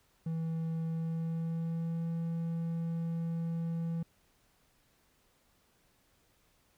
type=tone with pitch glide; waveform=triangle; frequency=163 to 166.23 Hz; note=E3 to E3; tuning=-19 to +15 cents; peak=-30 dBFS; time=0.26-4.03 s; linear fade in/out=5 ms; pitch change=+34 cents; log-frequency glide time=0.86-2.08 s; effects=pink hiss -70 dBFS RMS until 6.77 s